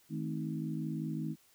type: harmonic tone with a mistuned harmonic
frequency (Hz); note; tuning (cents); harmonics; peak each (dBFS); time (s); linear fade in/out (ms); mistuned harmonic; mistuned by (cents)
52.7; G#1; +26; 3 / 4 / 5 / 6; -37 / -40 / -42 / -41; 0.09-1.36; 50; 4; +61
effects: white hiss -66 dBFS RMS until 1.54 s